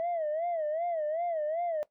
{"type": "tone with vibrato", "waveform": "sine", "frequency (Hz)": 648, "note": "E5", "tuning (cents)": -30, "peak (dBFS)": -27, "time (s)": [0, 1.83], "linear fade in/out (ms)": 0, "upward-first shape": "sine", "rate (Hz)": 2.6, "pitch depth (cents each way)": 140, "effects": ["noise-tail reverb RT60 0.1 s tail -18 dB re dry", "tanh soft clip ceiling -26 dBFS"]}